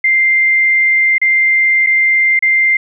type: tone with dropouts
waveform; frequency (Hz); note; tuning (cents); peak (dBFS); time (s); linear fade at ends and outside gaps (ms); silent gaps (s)
sine; 2094; C7; +1; -8; 0.04-2.77; 5; 1.182-1.215 / 1.864-1.869 / 2.392-2.424
effects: none

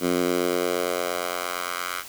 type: tone with high-pass filter sweep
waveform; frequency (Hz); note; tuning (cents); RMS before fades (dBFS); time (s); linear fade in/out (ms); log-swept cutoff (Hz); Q
10% pulse; 88.7; F2; +27; -26; 0-2.04; 50; 240 to 1400; 1.5
effects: white hiss -41 dBFS RMS until 2.08 s

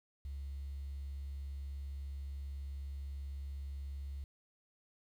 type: tone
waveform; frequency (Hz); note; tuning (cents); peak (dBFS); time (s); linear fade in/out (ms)
triangle; 69.3; C#2; 0; -36; 0.25-4.24; 0
effects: tanh soft clip ceiling -38 dBFS + 11-bit

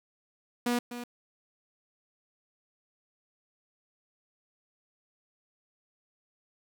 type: tone with echo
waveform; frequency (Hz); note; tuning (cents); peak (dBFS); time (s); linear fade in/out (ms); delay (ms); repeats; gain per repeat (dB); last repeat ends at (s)
sawtooth; 241.8; B3; -36; -22; 0.66-0.79; 5; 250; 1; -11; 1.04
effects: 9-bit

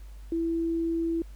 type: tone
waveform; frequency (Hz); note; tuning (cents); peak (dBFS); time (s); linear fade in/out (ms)
sine; 331.6; E4; +10; -25; 0.32-1.22; 2
effects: added 50 Hz sine -41 dBFS peak until 1.35 s + pink hiss -60 dBFS RMS until 1.35 s

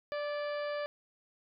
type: harmonic tone with a mistuned harmonic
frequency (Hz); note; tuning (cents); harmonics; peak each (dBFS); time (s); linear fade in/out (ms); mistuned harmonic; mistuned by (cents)
587.3; D5; 0; 1 / 2 / 3 / 4 / 5 / 6 / 7 / 8; -34 / -43 / -44 / -50 / -53 / -56 / -59 / -53; 0.12-0.86; 0; 3; -28
effects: none

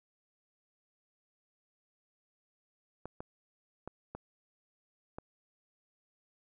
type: clicks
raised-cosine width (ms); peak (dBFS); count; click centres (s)
1; -27; 5; 3.056 / 3.205 / 3.876 / 4.15 / 5.185
effects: none

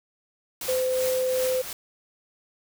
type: noise with tremolo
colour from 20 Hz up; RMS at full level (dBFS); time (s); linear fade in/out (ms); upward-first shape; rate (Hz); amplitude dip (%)
white; -31; 0.61-1.73; 2; triangle; 2.7; 60
type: tone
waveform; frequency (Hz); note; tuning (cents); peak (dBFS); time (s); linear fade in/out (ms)
sine; 513; C5; -34; -22; 0.68-1.62; 10
effects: none

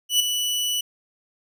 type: tone with ADSR envelope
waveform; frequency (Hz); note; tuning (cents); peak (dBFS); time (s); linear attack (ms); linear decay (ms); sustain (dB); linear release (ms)
sawtooth; 2960; F#7; 0; -11; 0.09-0.81; 110; 5; -8; 6
effects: none

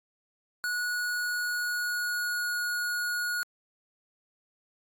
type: tone with pitch glide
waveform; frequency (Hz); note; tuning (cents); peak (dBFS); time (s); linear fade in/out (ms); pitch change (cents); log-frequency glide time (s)
square; 1462 to 1446.9; F#6 to F#6; -21 to -39; -29; 0.64-3.43; 0; -18; 0.8-2.57
effects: AAC 64 kbps

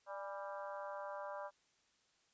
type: harmonic tone with a mistuned harmonic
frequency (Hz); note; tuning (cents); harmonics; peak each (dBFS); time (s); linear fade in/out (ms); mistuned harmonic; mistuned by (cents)
196.9; G3; +8; 3 / 4 / 5 / 6 / 7 / 8; -46 / -51 / -49 / -52 / -55 / -56; 0.06-1.51; 50; 4; +61
effects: white hiss -75 dBFS RMS until 2.33 s + resampled to 16000 Hz

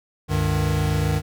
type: tone cluster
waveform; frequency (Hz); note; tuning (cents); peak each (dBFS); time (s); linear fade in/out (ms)
square; 69 / 97.1 / 152.5; C#2 / G2 / D#3; -7 / -16 / -34; -27 / -24 / -23; 0.28-1.22; 50
effects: none

